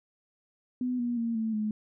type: tone with pitch steps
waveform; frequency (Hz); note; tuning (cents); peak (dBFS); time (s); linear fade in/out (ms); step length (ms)
sine; 250 / 240.4 / 231.1 / 222.2 / 213.7; B3 / B3 / A#3 / A3 / G#3; +21 / -46 / -15 / +17 / +50; -27; 0.81-1.71; 2; 180
effects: none